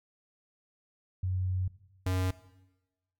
sine / square tone pair in turn, 92.5 / 92.5 Hz, F#2 / F#2, 0 / 0 cents, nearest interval unison, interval 0 cents, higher neither, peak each -28 dBFS, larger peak neither, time 1.23-1.68 / 2.06-2.31 s, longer first, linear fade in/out 5 ms, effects noise-tail reverb RT60 1.0 s tail -17 dB re dry

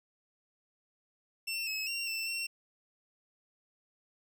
25% pulse tone with pitch steps, 2699 / 2579 / 2754 / 2674 / 2721 Hz, E7 / E7 / F7 / E7 / F7, +40 / -39 / -25 / +24 / -46 cents, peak -30 dBFS, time 1.47-2.47 s, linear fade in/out 10 ms, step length 200 ms, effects none

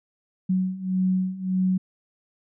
sine beating tone pair, 185 / 186.7 Hz, F#3 / F#3, 0 / +16 cents, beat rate 1.7 Hz, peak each -26 / -23 dBFS, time 0.49-1.78 s, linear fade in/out 10 ms, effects none

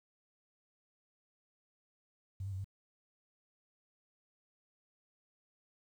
sine tone with pitch steps, 95.7 / 99.3 / 94.1 / 97.9 Hz, G2 / G2 / F#2 / G2, -41 / +23 / +30 / -2 cents, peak -37 dBFS, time 2.4-2.644 s, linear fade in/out 5 ms, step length 61 ms, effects 11-bit

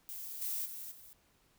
violet noise with level steps, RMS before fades -44 / -37 / -45 / -55 dBFS, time 0.09-1.13 s, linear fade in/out 0 ms, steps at 0.41 / 0.65 / 0.91 s, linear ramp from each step 10 ms, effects pink hiss -70 dBFS RMS until 1.58 s

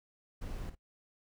brown noise with echo, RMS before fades -40 dBFS, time 0.41-0.7 s, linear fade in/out 10 ms, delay 53 ms, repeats 1, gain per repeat -11 dB, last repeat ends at 0.753 s, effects noise-tail reverb RT60 0.1 s tail -21 dB re dry

